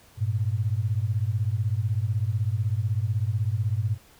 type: beating tone pair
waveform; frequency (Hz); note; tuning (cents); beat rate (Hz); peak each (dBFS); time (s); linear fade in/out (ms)
sine; 100 / 116; G2 / A#2; +35 / -8; 16; -25 / -26; 0.17-3.98; 50
effects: pink hiss -55 dBFS RMS until 4.19 s

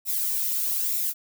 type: noise with flanger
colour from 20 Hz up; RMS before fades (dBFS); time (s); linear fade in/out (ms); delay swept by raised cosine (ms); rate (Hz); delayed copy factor
violet; -26; 0.05-1.14; 50; 0.63 to 1.83; 1.1; -0.6
effects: none

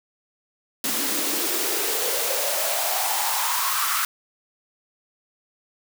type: noise with high-pass filter sweep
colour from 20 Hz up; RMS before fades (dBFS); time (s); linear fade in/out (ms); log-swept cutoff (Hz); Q
white; -24; 0.84-4.05; 2; 240 to 1300; 5.5
effects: none

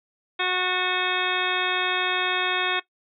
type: harmonic tone with a mistuned harmonic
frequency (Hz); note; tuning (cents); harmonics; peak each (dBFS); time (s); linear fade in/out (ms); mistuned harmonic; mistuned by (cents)
366.4; F#4; -17; 1 / 2 / 3 / 4 / 5 / 6 / 7 / 9 / 10; -31 / -31 / -31 / -31 / -31 / -31 / -31 / -31 / -31; 0.39-2.8; 10; 5; -23
effects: noise-tail reverb RT60 0.1 s tail -17 dB re dry

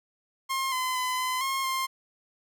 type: tone with pitch steps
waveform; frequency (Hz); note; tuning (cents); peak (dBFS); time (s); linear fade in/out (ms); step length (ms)
sawtooth; 1066 / 1023 / 1013 / 1020 / 1074 / 1057; C6 / C6 / B5 / C6 / C6 / C6; +32 / -39 / +44 / -44 / +45 / +17; -23; 0.49-1.87; 20; 230
effects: none

